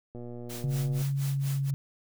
click train, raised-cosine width 2 ms, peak -29 dBFS, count 105, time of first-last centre 0.15-1.017 s, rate 120 Hz
white noise with tremolo, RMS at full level -41 dBFS, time 0.49-1.71 s, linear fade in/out 10 ms, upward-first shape sine, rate 4.2 Hz, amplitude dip 95%
sine tone with pitch glide, 138.7 to 137.82 Hz, C#3 to C#3, +1 to -10 cents, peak -26 dBFS, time 0.64-1.74 s, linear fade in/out 0 ms, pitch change -11 cents, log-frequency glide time 0.84-1.45 s
effects none

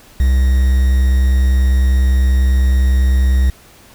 triangle tone with quantisation, 65 Hz, C2, 11 cents flat, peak -7 dBFS, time 0.2-3.5 s, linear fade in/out 0 ms, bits 5, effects pink hiss -44 dBFS RMS until 3.94 s

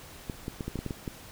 clicks, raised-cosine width 3 ms, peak -20 dBFS, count 9, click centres 0.298 / 0.481 / 0.608 / 0.68 / 0.757 / 0.79 / 0.863 / 0.908 / 1.078 s, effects pink hiss -48 dBFS RMS until 1.31 s

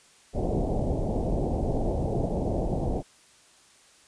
pink low-pass noise, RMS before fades -27 dBFS, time 0.33-3.03 s, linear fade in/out 50 ms, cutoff 760 Hz, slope 48 dB/octave, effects white hiss -57 dBFS RMS until 4.07 s + resampled to 22050 Hz

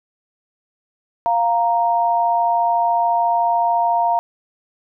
sine tone pair together, 698.5 / 932.4 Hz, F5 / A#5, 0 / 0 cents, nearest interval perfect fourth, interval 500 cents, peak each -17 dBFS, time 1.26-4.19 s, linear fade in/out 0 ms, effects none

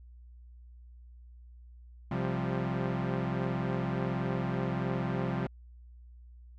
sawtooth chord, C suspended fourth, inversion none, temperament equal with one note detuned, 131.8 / 174.61 / 196 Hz, C3 / F3 / G3, +13 / 0 / 0 cents, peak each -29 / -30 / -32 dBFS, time 2.11-5.47 s, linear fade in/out 5 ms, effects added 60 Hz sine -49 dBFS peak until 6.58 s + low-pass 2000 Hz 12 dB/octave

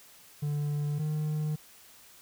triangle tone pair in turn, 146.83 / 152.57 Hz, D3 / D#3, 0 / -34 cents, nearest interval minor second, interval 66 cents, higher second, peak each -26 dBFS, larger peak neither, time 0.42-0.99 / 0.99-1.56 s, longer neither, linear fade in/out 10 ms, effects white hiss -55 dBFS RMS until 2.21 s

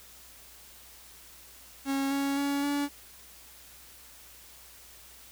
45% pulse tone with pitch steps, 273.6 / 277.7 / 281.9 / 286.2 Hz, C#4 / C#4 / C#4 / D4, -23 / +3 / +29 / -45 cents, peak -27 dBFS, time 1.85-2.89 s, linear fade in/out 50 ms, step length 260 ms, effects added 60 Hz sine -61 dBFS peak until 5.31 s + white hiss -52 dBFS RMS until 5.31 s

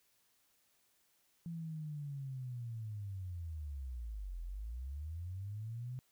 sine linear two-way sweep, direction down then up, 170 to 41.2 to 128.9 Hz, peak -40 dBFS, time 1.46-5.99 s, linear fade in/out 0 ms, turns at 4.41 s, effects white hiss -74 dBFS RMS until 6.11 s

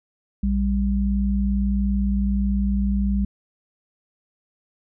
sine tone pair together, 59.01 / 198.6 Hz, A#1 / G3, +22 / +23 cents, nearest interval octave + major sixth, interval 2101 cents, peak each -21 dBFS, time 0.43-3.25 s, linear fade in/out 5 ms, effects none

